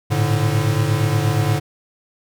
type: tone cluster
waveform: square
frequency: 104.1 / 112.6 / 145.6 Hz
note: G#2 / A2 / D3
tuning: +5 / +40 / -15 cents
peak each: -21 dBFS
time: 0.1-1.6 s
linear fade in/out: 20 ms
effects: none